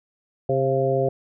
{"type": "harmonic tone with a mistuned harmonic", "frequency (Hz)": 133.3, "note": "C3", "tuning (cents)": 33, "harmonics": [1, 2, 3, 4, 5], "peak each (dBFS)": [-25, -33, -23, -23, -26], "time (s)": [0.49, 1.09], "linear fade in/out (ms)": 5, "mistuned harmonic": 5, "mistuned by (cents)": 38, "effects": []}